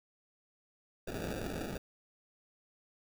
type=noise with sample-and-hold; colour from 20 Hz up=white; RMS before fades=-39 dBFS; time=1.07-1.78 s; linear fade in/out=10 ms; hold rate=1050 Hz; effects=none